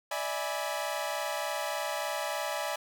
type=chord; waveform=sawtooth; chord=E dominant seventh; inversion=third; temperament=equal with one note detuned; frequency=587.3 / 650.6 / 830.6 / 987.8 Hz; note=D5 / E5 / G#5 / B5; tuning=0 / -23 / 0 / 0 cents; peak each=-32 / -33 / -33 / -36 dBFS; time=0.11-2.76 s; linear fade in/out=5 ms; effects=none